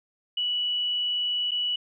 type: tone with dropouts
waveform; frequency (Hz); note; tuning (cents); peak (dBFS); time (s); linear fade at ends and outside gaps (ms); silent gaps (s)
sine; 2947; F#7; -8; -24; 0.37-1.76; 5; 1.51-1.516
effects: none